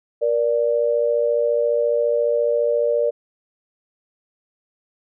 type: tone pair together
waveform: sine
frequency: 472.8 / 587.3 Hz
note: A#4 / D5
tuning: +24 / 0 cents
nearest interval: major third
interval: 376 cents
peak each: -19 dBFS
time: 0.21-3.11 s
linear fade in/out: 20 ms
effects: none